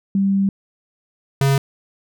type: tone pair in turn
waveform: sine / square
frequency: 196 / 137.42 Hz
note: G3 / C#3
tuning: 0 / -15 cents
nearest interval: tritone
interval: 615 cents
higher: first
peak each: -14 dBFS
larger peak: neither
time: 0.15-0.49 / 1.41-1.58 s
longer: first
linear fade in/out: 2 ms
effects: none